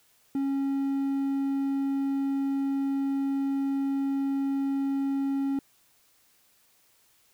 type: tone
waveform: triangle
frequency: 274.5 Hz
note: C#4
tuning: 17 cents flat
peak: -23 dBFS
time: 0.35-5.59 s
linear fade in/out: 2 ms
effects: white hiss -64 dBFS RMS until 7.33 s

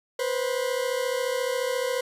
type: tone pair together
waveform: 40% pulse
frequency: 490 / 524.3 Hz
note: B4 / C5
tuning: -14 / +3 cents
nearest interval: minor second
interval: 117 cents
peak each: -27 dBFS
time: 0.19-2.01 s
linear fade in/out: 5 ms
effects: resampled to 32000 Hz

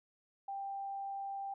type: tone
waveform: sine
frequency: 789 Hz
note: G5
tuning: 11 cents sharp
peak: -38 dBFS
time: 0.48-1.54 s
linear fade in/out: 5 ms
effects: none

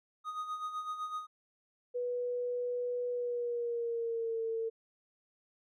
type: tone with tremolo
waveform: triangle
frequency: 1244.5 Hz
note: D#6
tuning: in tune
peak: -32 dBFS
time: 0.24-1.27 s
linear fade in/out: 50 ms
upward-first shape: sine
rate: 7.9 Hz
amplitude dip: 60%
type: tone with pitch glide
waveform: sine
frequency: 490 to 451.9 Hz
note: B4 to A4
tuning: -14 to +46 cents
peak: -32 dBFS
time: 1.94-4.7 s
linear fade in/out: 20 ms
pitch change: -140 cents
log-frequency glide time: 3.1-4.42 s
effects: none

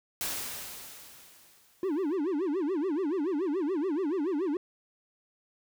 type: noise with exponential decay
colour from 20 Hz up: white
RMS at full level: -32 dBFS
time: 0.21-2.15 s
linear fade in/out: 0 ms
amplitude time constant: 420 ms
type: tone with vibrato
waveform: triangle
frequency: 333.1 Hz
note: E4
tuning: 18 cents sharp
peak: -25 dBFS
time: 1.83-4.57 s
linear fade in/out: 2 ms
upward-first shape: sine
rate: 7 Hz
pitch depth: 290 cents each way
effects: none

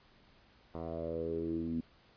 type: tone with low-pass filter sweep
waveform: 10% pulse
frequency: 82.41 Hz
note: E2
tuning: in tune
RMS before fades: -37 dBFS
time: 0.74-1.81 s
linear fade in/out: 10 ms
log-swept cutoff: 840 to 240 Hz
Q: 6.3
effects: pink hiss -64 dBFS RMS until 2.16 s + resampled to 11025 Hz

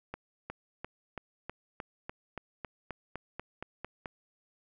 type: accelerating click train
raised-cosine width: 0.5 ms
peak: -23 dBFS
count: 15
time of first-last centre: 0.14-4.058 s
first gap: 360 ms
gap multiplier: 0.96
effects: none

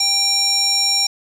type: tone with band-pass filter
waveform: square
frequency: 792 Hz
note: G5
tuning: 18 cents sharp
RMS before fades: -17 dBFS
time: 0-1.07 s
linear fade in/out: 5 ms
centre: 5900 Hz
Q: 5.8
effects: none

